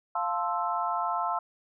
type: chord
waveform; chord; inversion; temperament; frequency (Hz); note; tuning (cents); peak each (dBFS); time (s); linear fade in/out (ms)
sine; F major seventh; none; equal; 698.5 / 880 / 1046.5 / 1318.5; F5 / A5 / C6 / E6; 0 / 0 / 0 / 0; -32; 0.15-1.39; 5
effects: none